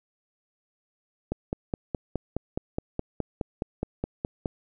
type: click train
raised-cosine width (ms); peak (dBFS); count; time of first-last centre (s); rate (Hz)
2; -14; 16; 1.32-4.458; 4.78
effects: none